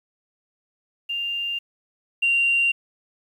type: tone pair in turn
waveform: sine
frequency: 2794 / 2768 Hz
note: F7 / F7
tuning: 0 / -16 cents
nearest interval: unison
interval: 16 cents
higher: first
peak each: -24 / -16 dBFS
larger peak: second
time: 1.09-1.59 / 2.22-2.72 s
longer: neither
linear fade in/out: 10 ms
effects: tanh soft clip ceiling -12 dBFS + 9-bit